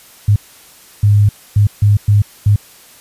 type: tone bursts at uneven times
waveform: sine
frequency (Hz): 103.1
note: G#2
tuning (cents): -12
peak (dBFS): -6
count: 6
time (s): 0.28-0.36 / 1.03-1.29 / 1.56-1.67 / 1.82-1.97 / 2.08-2.22 / 2.46-2.56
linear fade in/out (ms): 5
effects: white hiss -42 dBFS RMS until 3 s + resampled to 32000 Hz